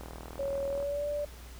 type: click train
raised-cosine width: 1 ms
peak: -29 dBFS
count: 34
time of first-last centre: 0.01-0.827 s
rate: 40.4 Hz
type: tone with pitch glide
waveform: sine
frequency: 554.4 to 585 Hz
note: C#5 to D5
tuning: 0 to -7 cents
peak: -30 dBFS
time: 0.39-1.25 s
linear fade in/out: 5 ms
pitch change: +93 cents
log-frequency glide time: 0.69-1.07 s
effects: added 60 Hz sine -45 dBFS peak until 1.59 s + pink hiss -52 dBFS RMS until 1.59 s